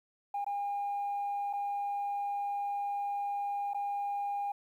sine tone with dropouts, 809 Hz, G#5, 46 cents flat, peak -30 dBFS, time 0.34-4.52 s, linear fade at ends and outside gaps 5 ms, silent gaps 0.445-0.464 / 1.53-1.534 / 3.735-3.745 s, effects tanh soft clip ceiling -29 dBFS + 11-bit

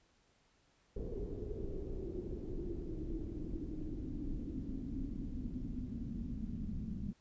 brown noise with low-pass filter sweep, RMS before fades -41 dBFS, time 0.96-7.13 s, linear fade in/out 5 ms, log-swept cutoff 430 to 210 Hz, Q 6.2, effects pink hiss -72 dBFS RMS until 7.2 s + resampled to 16000 Hz

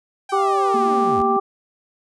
sawtooth linear sweep, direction down, 796 to 63.7 Hz, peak -26 dBFS, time 0.29-1.22 s, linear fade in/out 5 ms
harmonic tone, 392 Hz, G4, in tune, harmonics 1 / 2 / 3, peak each -20 / -20 / -20 dBFS, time 0.32-1.4 s, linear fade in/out 10 ms
triangle tone with tremolo, 233.1 Hz, A#3, in tune, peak -20 dBFS, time 0.74-1.37 s, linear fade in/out 5 ms, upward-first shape sine, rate 18 Hz, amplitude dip 45%
effects resampled to 24000 Hz

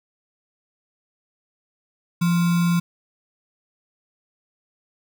sine tone with sample-and-hold, 172.4 Hz, F3, 22 cents flat, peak -16 dBFS, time 2.21-2.8 s, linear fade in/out 10 ms, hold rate 1225 Hz, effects none

